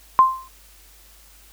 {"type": "tone with exponential decay", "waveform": "sine", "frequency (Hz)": 1046.5, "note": "C6", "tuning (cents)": 0, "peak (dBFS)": -6, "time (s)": [0.19, 0.48], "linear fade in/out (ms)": 0, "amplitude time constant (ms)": 63, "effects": ["added 50 Hz sine -51 dBFS peak until 1.52 s", "white hiss -51 dBFS RMS until 1.52 s"]}